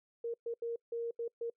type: tone bursts at uneven times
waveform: sine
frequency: 466.2 Hz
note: A#4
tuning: in tune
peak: -34 dBFS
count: 6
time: 0.24-0.34 / 0.46-0.54 / 0.62-0.76 / 0.92-1.11 / 1.19-1.28 / 1.41-1.5 s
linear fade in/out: 5 ms
effects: noise-tail reverb RT60 0.1 s tail -26 dB re dry